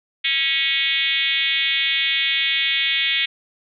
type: tone with frequency modulation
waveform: sine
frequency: 2794 Hz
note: F7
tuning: in tune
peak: -17 dBFS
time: 0.24-3.26 s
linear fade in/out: 10 ms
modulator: 289 Hz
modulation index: 3
effects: none